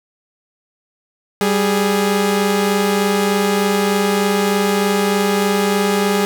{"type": "tone pair together", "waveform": "sawtooth", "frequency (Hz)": [196, 415.3], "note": ["G3", "G#4"], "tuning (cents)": [0, 0], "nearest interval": "octave + minor second", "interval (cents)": 1300, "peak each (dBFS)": -13, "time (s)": [1.41, 6.25], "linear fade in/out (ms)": 0, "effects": []}